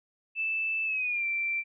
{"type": "tone with pitch glide", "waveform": "sine", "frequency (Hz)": [2637, 2349], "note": ["E7", "D7"], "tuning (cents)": [0, 0], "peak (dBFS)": -27, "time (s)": [0.35, 1.64], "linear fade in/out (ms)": 50, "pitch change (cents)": -200, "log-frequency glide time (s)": [0.85, 1.25], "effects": []}